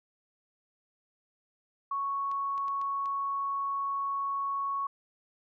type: tone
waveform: sine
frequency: 1108.7 Hz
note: C#6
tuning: in tune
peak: -29 dBFS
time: 1.91-4.87 s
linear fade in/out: 5 ms
type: clicks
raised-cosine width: 0.2 ms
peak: -34 dBFS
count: 5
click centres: 2.315 / 2.579 / 2.682 / 2.815 / 3.058 s
effects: none